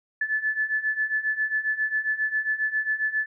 sine beating tone pair, 1732 / 1739.4 Hz, A6 / A6, -28 / -20 cents, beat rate 7.4 Hz, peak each -28 / -25 dBFS, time 0.21-3.26 s, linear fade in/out 5 ms, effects none

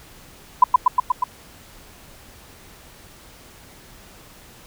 sine tone with echo, 1000 Hz, B5, 21 cents sharp, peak -5 dBFS, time 0.62-0.64 s, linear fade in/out 5 ms, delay 120 ms, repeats 5, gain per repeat -2 dB, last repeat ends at 1.24 s, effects pink hiss -46 dBFS RMS until 4.66 s

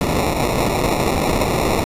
violet noise with sample-and-hold, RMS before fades -18 dBFS, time 0.01-1.84 s, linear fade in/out 0 ms, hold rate 1575 Hz, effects resampled to 32000 Hz

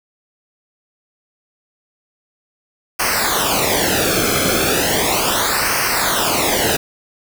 pink noise with flanger, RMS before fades -17 dBFS, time 2.99-6.77 s, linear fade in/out 10 ms, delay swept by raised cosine 0.27 to 1.08 ms, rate 0.36 Hz, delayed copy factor -0.85, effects none

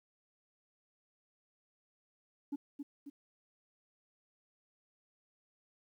sine tone with echo, 284.8 Hz, C#4, 47 cents sharp, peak -32 dBFS, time 2.52-2.56 s, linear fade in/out 10 ms, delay 270 ms, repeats 2, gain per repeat -6 dB, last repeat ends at 3.1 s, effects tanh soft clip ceiling -34 dBFS + 12-bit

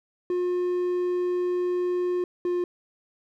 triangle tone pair in turn, 357.9 / 354.4 Hz, F4 / F4, +42 / +25 cents, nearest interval unison, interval 17 cents, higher first, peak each -21 / -21 dBFS, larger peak neither, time 0.3-2.24 / 2.45-2.64 s, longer first, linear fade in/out 2 ms, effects none

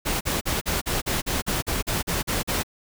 pink noise bursts, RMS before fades -25 dBFS, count 13, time 0.05-2.634 s, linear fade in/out 20 ms, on 160 ms, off 42 ms, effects none

